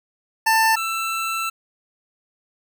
25% pulse tone pair in turn, 890 / 1333.5 Hz, A5 / E6, +20 / +20 cents, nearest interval perfect fifth, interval 700 cents, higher second, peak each -11 / -19 dBFS, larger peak first, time 0.46-0.76 / 0.76-1.5 s, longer second, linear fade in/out 10 ms, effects none

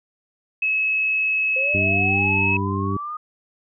sine tone, 2579 Hz, E7, 39 cents flat, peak -18 dBFS, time 0.62-2.57 s, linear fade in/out 5 ms
sine linear sweep, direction up, 516 to 1239 Hz, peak -27 dBFS, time 1.56-3.17 s, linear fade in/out 5 ms
harmonic tone, 98 Hz, G2, in tune, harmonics 1 / 2 / 3 / 4, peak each -24 / -27 / -29 / -30 dBFS, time 1.74-2.97 s, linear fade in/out 5 ms
effects none

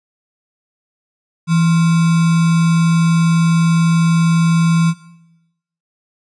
sine tone with sample-and-hold, 166 Hz, E3, 12 cents sharp, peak -10 dBFS, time 1.47-4.94 s, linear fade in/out 50 ms, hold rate 1225 Hz, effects noise-tail reverb RT60 0.9 s tail -17 dB re dry + resampled to 22050 Hz

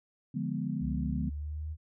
sine chord, D diminished seventh, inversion none, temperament equal, 146.83 / 174.61 / 207.7 / 246.9 Hz, D3 / F3 / Ab3 / Cb4, 0 / 0 / 0 / 0 cents, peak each -36 dBFS, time 0.34-1.3 s, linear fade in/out 10 ms
sine linear sweep, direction up, 66.8 to 78.5 Hz, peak -34 dBFS, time 0.8-1.77 s, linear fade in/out 50 ms
effects none

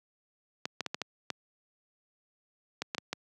clicks, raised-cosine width 0.2 ms, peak -15 dBFS, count 10, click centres 0.655 / 0.807 / 0.863 / 0.945 / 1.017 / 1.303 / 2.82 / 2.948 / 2.982 / 3.13 s, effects high-pass 150 Hz 12 dB/octave

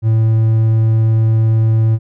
triangle tone, 111.4 Hz, A2, 22 cents sharp, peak -7 dBFS, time 0.02-1.99 s, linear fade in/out 50 ms, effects none

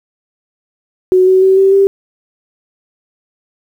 sine tone with pitch steps, 370 / 375.6 / 381.3 / 387.1 / 392.9 Hz, F#4 / F#4 / G4 / G4 / G4, 0 / +26 / -48 / -22 / +4 cents, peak -5 dBFS, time 1.12-1.87 s, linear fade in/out 0 ms, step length 150 ms, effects 7-bit

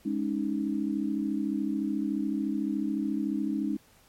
sine chord, Ab suspended fourth, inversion none, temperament equal, 207.7 / 277.2 / 311.1 Hz, Ab3 / Db4 / Eb4, 0 / 0 / 0 cents, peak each -31 dBFS, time 0.05-3.77 s, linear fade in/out 10 ms, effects pink hiss -60 dBFS RMS until 4.08 s + MP3 64 kbps

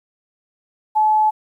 sine tone, 860 Hz, A5, 40 cents flat, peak -12 dBFS, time 0.95-1.31 s, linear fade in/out 20 ms, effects 9-bit

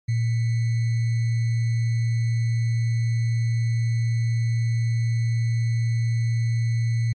sine tone with sample-and-hold, 115.5 Hz, A#2, 16 cents flat, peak -19 dBFS, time 0.08-7.13 s, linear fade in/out 10 ms, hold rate 2100 Hz, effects MP3 32 kbps

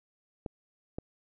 clicks, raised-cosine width 2 ms, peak -22 dBFS, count 2, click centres 0.462 / 0.985 s, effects none

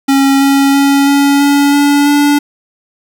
square tone with pitch steps, 273.6 / 276.1 / 278.7 / 281.3 / 283.9 / 286.5 / 289.2 Hz, C#4 / C#4 / C#4 / C#4 / C#4 / D4 / D4, -23 / -7 / +9 / +26 / +41 / -43 / -27 cents, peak -7 dBFS, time 0.08-2.39 s, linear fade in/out 10 ms, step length 330 ms, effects 7-bit

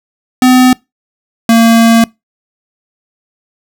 square tone pair in turn, 254 / 228.8 Hz, B3 / A#3, +49 / -32 cents, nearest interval major second, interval 181 cents, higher first, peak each -4 dBFS, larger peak neither, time 0.42-0.73 / 1.49-2.04 s, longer second, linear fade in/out 2 ms, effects noise-tail reverb RT60 0.2 s tail -24 dB re dry

